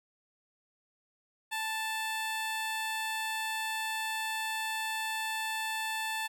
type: tone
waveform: 15% pulse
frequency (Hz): 880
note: A5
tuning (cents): 0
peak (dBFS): -26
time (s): 1.51-6.28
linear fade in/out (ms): 20
effects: none